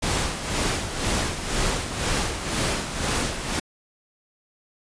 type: noise with tremolo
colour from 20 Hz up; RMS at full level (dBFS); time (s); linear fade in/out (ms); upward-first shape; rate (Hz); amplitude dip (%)
pink; -23; 0.02-3.6; 10; sine; 2; 60
effects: resampled to 22050 Hz